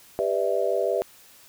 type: chord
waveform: sine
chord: E minor seventh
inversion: first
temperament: just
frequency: 395.6 / 494.4 / 593.3 / 659.3 Hz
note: G4 / B4 / D5 / E5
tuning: +16 / +2 / +18 / 0 cents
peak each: -27 dBFS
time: 0.19-1.02 s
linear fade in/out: 0 ms
effects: white hiss -52 dBFS RMS until 1.48 s